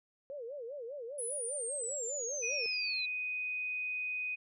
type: tone with vibrato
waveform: sine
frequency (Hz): 518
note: C5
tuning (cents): -17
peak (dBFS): -40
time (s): 0.3-2.66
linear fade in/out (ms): 0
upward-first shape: sine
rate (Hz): 5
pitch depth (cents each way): 230
type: linear sweep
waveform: sine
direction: down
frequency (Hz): 10290 to 3900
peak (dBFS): -36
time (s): 1.18-3.06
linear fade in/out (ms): 10
type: tone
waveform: sine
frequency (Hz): 2496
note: D#7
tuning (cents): +5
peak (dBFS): -34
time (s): 2.42-4.36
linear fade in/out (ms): 20
effects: none